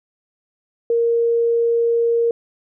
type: tone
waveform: sine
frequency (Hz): 466.2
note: A#4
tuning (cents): 0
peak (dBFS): -14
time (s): 0.9-2.31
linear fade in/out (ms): 2
effects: none